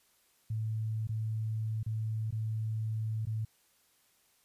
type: tone with dropouts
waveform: sine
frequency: 110 Hz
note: A2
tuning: in tune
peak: -31 dBFS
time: 0.5-3.45 s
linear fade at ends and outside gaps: 5 ms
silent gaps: 1.072-1.091 / 1.831-1.862 / 2.308-2.324 / 3.254-3.269 s
effects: white hiss -69 dBFS RMS until 4.44 s + resampled to 32000 Hz